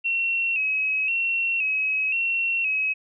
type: tone with vibrato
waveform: sine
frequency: 2637 Hz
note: E7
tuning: in tune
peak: -21 dBFS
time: 0.04-2.94 s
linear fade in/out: 20 ms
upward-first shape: square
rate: 0.96 Hz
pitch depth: 55 cents each way
effects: none